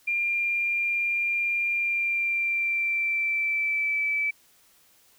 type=tone with pitch glide; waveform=sine; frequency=2394 to 2310 Hz; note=D7 to D7; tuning=+33 to -29 cents; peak=-23 dBFS; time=0.07-4.31 s; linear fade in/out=10 ms; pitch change=-62 cents; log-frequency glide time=1.7-4.01 s; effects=white hiss -60 dBFS RMS until 5.18 s